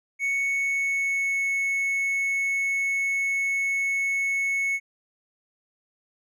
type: tone with pitch glide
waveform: triangle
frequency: 2217 to 2203 Hz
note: C#7 to C#7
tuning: 0 to -11 cents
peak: -21 dBFS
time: 0.19-4.8 s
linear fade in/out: 50 ms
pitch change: -11 cents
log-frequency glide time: 0.38-1.47 s
effects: none